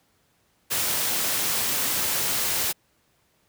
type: noise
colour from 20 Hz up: white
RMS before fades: -25 dBFS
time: 0.7-2.73 s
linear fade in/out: 20 ms
effects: pink hiss -66 dBFS RMS until 3.48 s + high-pass 60 Hz 12 dB/octave